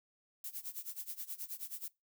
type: noise with tremolo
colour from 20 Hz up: violet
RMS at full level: -41 dBFS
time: 0.44-1.88 s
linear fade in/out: 2 ms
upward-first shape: sine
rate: 9.4 Hz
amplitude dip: 90%
effects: noise-tail reverb RT60 0.2 s tail -21 dB re dry